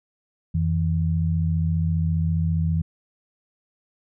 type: tone pair together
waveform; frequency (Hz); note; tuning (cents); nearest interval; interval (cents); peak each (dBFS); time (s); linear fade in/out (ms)
sine; 87.31 / 162.18; F2 / E3; 0 / -28; major seventh; 1072; -22 / -22; 0.54-2.82; 10
effects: none